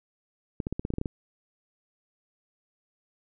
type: clicks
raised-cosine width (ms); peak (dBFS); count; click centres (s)
3; -17; 10; 0.602 / 0.669 / 0.726 / 0.795 / 0.851 / 0.904 / 0.938 / 0.984 / 1.014 / 1.058
effects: none